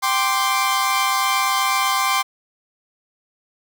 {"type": "chord", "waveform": "sawtooth", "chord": "G suspended fourth", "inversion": "none", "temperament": "equal", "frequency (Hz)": [784, 1046.5, 1174.7], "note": ["G5", "C6", "D6"], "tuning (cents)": [0, 0, 0], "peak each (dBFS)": [-20, -16, -19], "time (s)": [0.02, 2.23], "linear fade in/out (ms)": 20, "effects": []}